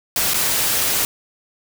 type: noise with dropouts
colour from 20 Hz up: white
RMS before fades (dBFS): -19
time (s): 0.16-1.05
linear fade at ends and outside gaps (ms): 1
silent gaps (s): 0.336-0.342
effects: none